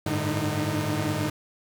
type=tone cluster; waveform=sawtooth; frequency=97.7 / 107.3 / 149.8 / 305.9 / 325 Hz; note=G2 / A2 / D3 / D#4 / E4; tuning=-5 / -43 / +35 / -29 / -24 cents; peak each=-29 / -27 / -26 / -26 / -33 dBFS; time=0.06-1.3 s; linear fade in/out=5 ms; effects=9-bit